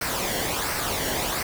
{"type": "noise with flanger", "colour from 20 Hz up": "pink", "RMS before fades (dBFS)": -27, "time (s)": [0.01, 1.43], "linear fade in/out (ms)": 5, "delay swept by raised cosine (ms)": [0.28, 0.81], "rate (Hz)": 1.4, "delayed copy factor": -0.55, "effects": []}